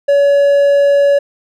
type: tone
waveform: triangle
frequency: 566 Hz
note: C#5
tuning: 36 cents sharp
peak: -5 dBFS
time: 0.08-1.19 s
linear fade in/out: 10 ms
effects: none